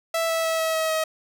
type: tone with pitch steps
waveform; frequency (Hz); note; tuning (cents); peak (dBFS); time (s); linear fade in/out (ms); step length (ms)
sawtooth; 659.3 / 654.4 / 649.5 / 644.6 / 639.8 / 635; E5 / E5 / E5 / E5 / D#5 / D#5; 0 / -13 / -26 / -39 / +48 / +35; -18; 0.14-1.04; 5; 150
effects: none